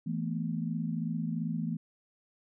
sine chord, E suspended fourth, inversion none, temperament equal with one note detuned, 164.81 / 220 / 242.8 Hz, E3 / A3 / B3, 0 / 0 / -29 cents, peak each -33 / -35 / -37 dBFS, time 0.06-1.77 s, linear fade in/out 10 ms, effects none

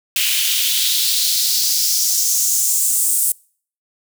white noise with high-pass filter sweep, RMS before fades -17 dBFS, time 0.16-3.32 s, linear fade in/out 2 ms, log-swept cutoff 2700 to 9100 Hz, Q 2.7, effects noise-tail reverb RT60 0.5 s tail -26 dB re dry

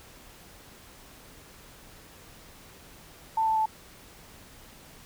sine tone with pitch steps, 889 / 881.8 / 874.7 Hz, A5 / A5 / A5, +18 / +4 / -10 cents, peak -22 dBFS, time 3.37-3.658 s, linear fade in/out 5 ms, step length 96 ms, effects pink hiss -51 dBFS RMS until 5.05 s

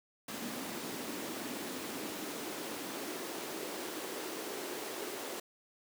pink noise with high-pass filter sweep, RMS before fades -41 dBFS, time 0.28-5.4 s, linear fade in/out 5 ms, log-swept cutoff 240 to 390 Hz, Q 2.5, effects none

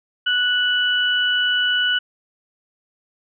sine tone pair together, 1477.1 / 2960 Hz, F#6 / F#7, -3 / 0 cents, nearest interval octave, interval 1203 cents, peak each -19 dBFS, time 0.26-1.99 s, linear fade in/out 10 ms, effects none

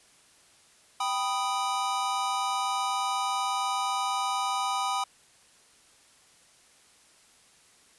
square chord, G augmented, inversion none, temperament equal, 784 / 987.8 / 1244.5 Hz, G5 / B5 / D#6, 0 / 0 / 0 cents, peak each -32 dBFS, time 1-5.04 s, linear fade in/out 5 ms, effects white hiss -59 dBFS RMS until 7.98 s + resampled to 24000 Hz

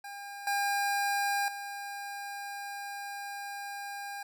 25% pulse tone with level steps, 805 Hz, G5, 46 cents sharp, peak -37 / -24 / -34 dBFS, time 0.04-4.23 s, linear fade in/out 5 ms, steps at 0.47 / 1.48 s, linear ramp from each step 2 ms, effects none

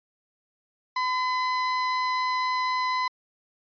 35% pulse tone, 1013 Hz, B5, 44 cents sharp, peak -22 dBFS, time 0.96-3.08 s, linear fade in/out 5 ms, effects resampled to 11025 Hz

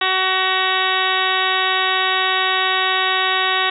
harmonic tone with a mistuned harmonic, 375.7 Hz, F#4, 26 cents sharp, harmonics 1 / 2 / 3 / 4 / 5 / 6 / 7 / 8 / 9 / 10, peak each -28 / -24 / -22 / -26 / -22 / -28 / -27 / -27 / -26 / -24 dBFS, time 0.01-3.7 s, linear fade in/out 5 ms, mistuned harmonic 7, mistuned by +29 cents, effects none

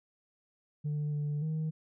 sine tone with pitch steps, 148.8 / 147.4 / 157 Hz, D3 / D3 / D#3, +23 / +7 / +16 cents, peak -28 dBFS, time 0.84-1.71 s, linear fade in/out 20 ms, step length 290 ms, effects tanh soft clip ceiling -29 dBFS

